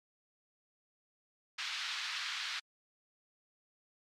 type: band-pass noise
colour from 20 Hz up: white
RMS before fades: -39 dBFS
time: 1.58-2.6 s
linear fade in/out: 10 ms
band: 1200 to 4500 Hz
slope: 24 dB/octave
effects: MP3 96 kbps